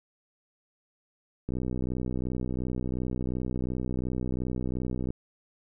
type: click train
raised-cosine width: 3 ms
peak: -19 dBFS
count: 228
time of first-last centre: 1.49-5.105 s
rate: 62.8 Hz
effects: none